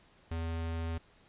square tone, 82.41 Hz, E2, in tune, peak -34 dBFS, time 0.31-0.98 s, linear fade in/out 5 ms, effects pink hiss -63 dBFS RMS until 1.28 s + resampled to 8000 Hz

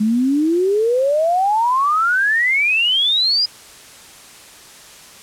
sine exponential sweep, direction up, 207.7 to 5000 Hz, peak -13 dBFS, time 0-3.46 s, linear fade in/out 10 ms, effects white hiss -41 dBFS RMS until 5.22 s + low-pass 10000 Hz 12 dB/octave

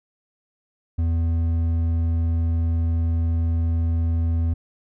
triangle tone with hard clipping, 82.9 Hz, E2, 10 cents sharp, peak -20 dBFS, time 0.98-4.54 s, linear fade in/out 10 ms, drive 9 dB, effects none

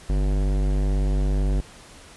sine tone with hard clipping, 49 Hz, G1, in tune, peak -21 dBFS, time 0.09-1.61 s, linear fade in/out 10 ms, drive 18 dB, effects pink hiss -46 dBFS RMS until 2.16 s + resampled to 24000 Hz

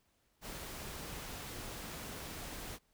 pink noise, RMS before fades -45 dBFS, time 0.41-2.79 s, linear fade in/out 50 ms, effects pink hiss -75 dBFS RMS until 2.93 s

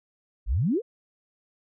sine exponential sweep, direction up, 43 to 523.3 Hz, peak -21 dBFS, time 0.46-0.82 s, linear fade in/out 50 ms, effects none

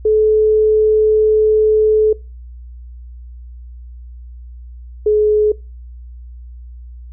sine tone pair in turn, 431.5 / 424.1 Hz, A4 / G#4, -34 / +36 cents, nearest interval unison, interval 30 cents, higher first, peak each -9 dBFS, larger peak neither, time 0.05-2.13 / 5.06-5.52 s, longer first, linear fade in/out 5 ms, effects noise-tail reverb RT60 0.3 s tail -23 dB re dry + added 60 Hz sine -31 dBFS peak until 7.12 s

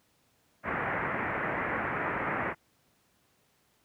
white low-pass noise, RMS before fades -32 dBFS, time 0.63-2.55 s, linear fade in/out 50 ms, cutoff 2100 Hz, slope 48 dB/octave, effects pink hiss -69 dBFS RMS until 3.84 s + high-pass 80 Hz 12 dB/octave

